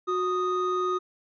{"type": "tone pair together", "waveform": "triangle", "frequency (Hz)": [366.2, 1241.7], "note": ["F#4", "D#6"], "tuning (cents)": [-18, -4], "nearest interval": "octave + major sixth", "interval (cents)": 2114, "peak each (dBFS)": -25, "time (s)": [0.07, 0.99], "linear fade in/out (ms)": 20, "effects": ["resampled to 16000 Hz"]}